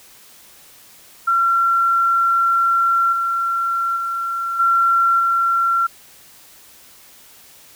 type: tone with level steps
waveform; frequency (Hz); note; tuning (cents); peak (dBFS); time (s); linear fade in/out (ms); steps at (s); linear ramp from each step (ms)
sine; 1364; F6; -41; -13 / -17 / -20 / -12 / -14; 1.27-5.87; 10; 3.12 / 3.96 / 4.59 / 5.19; 10
effects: white hiss -46 dBFS RMS until 7.75 s